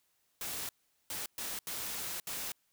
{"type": "noise bursts at uneven times", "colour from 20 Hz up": "white", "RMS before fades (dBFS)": -39, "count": 5, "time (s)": [[0.41, 0.69], [1.1, 1.26], [1.38, 1.59], [1.67, 2.2], [2.27, 2.52]], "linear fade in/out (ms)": 2, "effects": ["white hiss -75 dBFS RMS until 2.72 s"]}